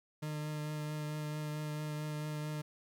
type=tone with vibrato; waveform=40% pulse; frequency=151.4 Hz; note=D#3; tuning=47 cents flat; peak=-36 dBFS; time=0.22-2.62 s; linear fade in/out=10 ms; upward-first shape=triangle; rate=4.5 Hz; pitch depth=17 cents each way; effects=13-bit